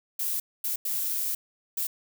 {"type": "noise bursts at uneven times", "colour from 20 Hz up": "violet", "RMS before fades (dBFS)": -29, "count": 4, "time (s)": [[0.19, 0.4], [0.64, 0.76], [0.85, 1.35], [1.77, 1.87]], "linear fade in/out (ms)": 5, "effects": []}